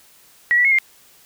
sine tone with pitch steps, 1922 / 1956 / 2174 / 2111 Hz, B6 / B6 / C#7 / C7, -48 / -17 / -34 / +15 cents, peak -12 dBFS, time 0.51-0.786 s, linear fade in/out 0 ms, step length 69 ms, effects white hiss -51 dBFS RMS until 1.25 s

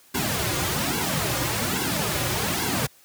pink noise with flanger, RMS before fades -25 dBFS, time 0.14-2.87 s, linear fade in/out 10 ms, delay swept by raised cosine 1.6 to 4.6 ms, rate 1.2 Hz, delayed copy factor -0.9, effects white hiss -55 dBFS RMS until 3.04 s + high-pass 80 Hz 12 dB/octave

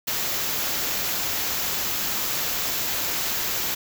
white band-stop noise, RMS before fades -26 dBFS, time 0.07-3.75 s, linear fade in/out 10 ms, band 7800 to 11000 Hz, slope 96 dB/octave, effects none

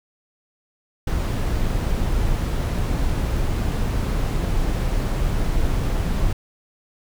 brown noise, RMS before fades -21 dBFS, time 1.07-6.33 s, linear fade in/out 5 ms, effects none

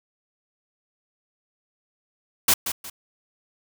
white noise with echo, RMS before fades -17 dBFS, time 2.48-2.54 s, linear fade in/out 5 ms, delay 180 ms, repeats 2, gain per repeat -10 dB, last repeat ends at 2.9 s, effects none

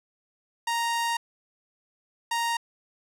sawtooth tone bursts at uneven times, 932.3 Hz, A#5, in tune, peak -21 dBFS, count 2, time 0.67-1.17 / 2.31-2.57 s, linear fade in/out 5 ms, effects low-pass 12000 Hz 12 dB/octave

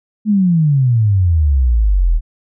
sine exponential sweep, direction down, 218.9 to 38.02 Hz, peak -9 dBFS, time 0.25-2.21 s, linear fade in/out 50 ms, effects none

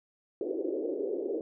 white band-pass noise, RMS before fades -33 dBFS, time 0.41-1.41 s, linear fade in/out 2 ms, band 310 to 490 Hz, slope 48 dB/octave, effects none

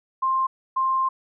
sine tone pair in turn, 1054 / 1054 Hz, C6 / C6, +12 / +12 cents, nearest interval unison, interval 0 cents, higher neither, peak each -19 dBFS, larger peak neither, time 0.22-0.47 / 0.76-1.09 s, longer second, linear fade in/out 10 ms, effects none

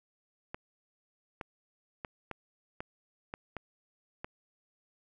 clicks, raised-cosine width 0.5 ms, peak -23 dBFS, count 8, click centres 0.545 / 1.412 / 2.048 / 2.313 / 2.805 / 3.339 / 3.567 / 4.245 s, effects none

